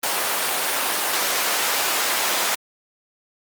pink high-pass noise, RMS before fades -22 dBFS, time 0.03-2.55 s, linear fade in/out 5 ms, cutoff 640 Hz, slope 12 dB/octave, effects Opus 32 kbps

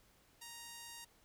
5% pulse tone, 935 Hz, A#5, 5 cents sharp, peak -37 dBFS, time 0.41-1.05 s, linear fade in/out 10 ms, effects pink hiss -69 dBFS RMS until 1.24 s

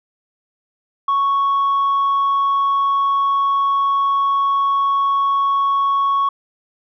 sine tone, 1109 Hz, C#6, in tune, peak -12 dBFS, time 1.08-6.29 s, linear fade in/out 5 ms, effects tanh soft clip ceiling -12 dBFS

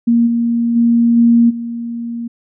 sine tone with level steps, 234.3 Hz, A#3, 9 cents sharp, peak -8 / -12 / -8 / -6 / -20 dBFS, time 0.07-2.28 s, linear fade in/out 10 ms, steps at 0.26 / 0.75 / 1.16 / 1.49 s, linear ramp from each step 20 ms, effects none

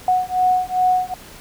sine beating tone pair, 734 / 736.5 Hz, F#5 / F#5, -14 / -8 cents, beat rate 2.5 Hz, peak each -18 dBFS, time 0.08-1.14 s, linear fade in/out 2 ms, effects pink hiss -41 dBFS RMS until 1.4 s

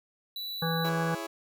square tone, 3951 Hz, B7, in tune, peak -35 dBFS, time 0.36-0.89 s, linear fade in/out 2 ms
harmonic tone, 164.81 Hz, E3, in tune, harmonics 1 / 3 / 5 / 7 / 9 / 10, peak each -29 / -34 / -36 / -37 / -39 / -39 dBFS, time 0.62-1.15 s, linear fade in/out 5 ms
20% pulse chord, C# minor, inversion first, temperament just, 332.6 / 415.8 / 554.4 Hz, E4 / G#4 / C#5, +16 / +2 / 0 cents, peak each -32 / -36 / -36 dBFS, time 0.84-1.27 s, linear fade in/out 10 ms
effects none

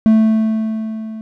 triangle tone with level ramp, 220 Hz, A3, in tune, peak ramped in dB -4 to -24 dBFS, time 0.06-1.21 s, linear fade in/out 0 ms, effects none

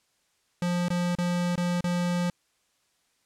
square tone with dropouts, 176 Hz, F3, 14 cents sharp, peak -25 dBFS, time 0.62-2.3 s, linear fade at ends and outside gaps 2 ms, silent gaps 0.884-0.903 / 1.152-1.185 / 1.556-1.577 / 1.808-1.841 s, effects white hiss -70 dBFS RMS until 3.25 s + low-pass 9000 Hz 12 dB/octave

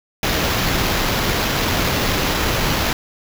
pink noise with sample-and-hold, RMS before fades -19 dBFS, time 0.23-2.93 s, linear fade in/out 2 ms, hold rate 8820 Hz, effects none

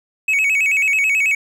triangle tone with vibrato, 2400 Hz, D7, 37 cents sharp, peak -12 dBFS, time 0.28-1.35 s, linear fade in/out 5 ms, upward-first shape square, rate 9.2 Hz, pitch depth 120 cents each way, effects none

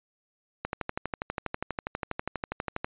click train, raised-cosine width 0.5 ms, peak -15 dBFS, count 28, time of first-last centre 0.65-2.845 s, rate 12.3 Hz, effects resampled to 8000 Hz

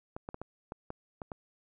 clicks, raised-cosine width 1 ms, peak -25 dBFS, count 8, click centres 0.165 / 0.289 / 0.344 / 0.416 / 0.721 / 0.904 / 1.218 / 1.318 s, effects none

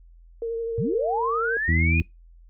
sine tone with vibrato, 459.2 Hz, A#4, 26 cents flat, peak -25 dBFS, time 0.42-1.57 s, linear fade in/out 2 ms, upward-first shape triangle, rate 12 Hz, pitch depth 26 cents each way
sine linear sweep, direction up, 89.6 to 2500 Hz, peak -23 dBFS, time 0.78-2 s, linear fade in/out 0 ms
harmonic tone, 82.41 Hz, E2, in tune, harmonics 1 / 2 / 3 / 4, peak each -20 / -26 / -30 / -32 dBFS, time 1.68-2.02 s, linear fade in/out 5 ms
effects noise-tail reverb RT60 0.2 s tail -24 dB re dry + added 42 Hz sine -47 dBFS peak until 2.49 s

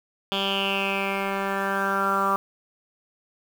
10% pulse tone with low-pass filter sweep, 196 Hz, G3, in tune, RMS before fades -25 dBFS, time 0.32-2.36 s, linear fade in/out 0 ms, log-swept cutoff 3400 to 1200 Hz, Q 7.2, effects 7-bit

